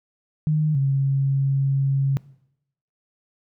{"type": "tone pair in turn", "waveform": "sine", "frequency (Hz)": [153.6, 136.84], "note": ["D#3", "C#3"], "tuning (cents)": [-22, -22], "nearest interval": "major second", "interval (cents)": 200, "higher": "first", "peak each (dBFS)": -17, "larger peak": "neither", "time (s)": [[0.47, 0.75], [0.75, 2.17]], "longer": "second", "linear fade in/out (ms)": 0, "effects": ["noise-tail reverb RT60 0.8 s tail -21 dB re dry"]}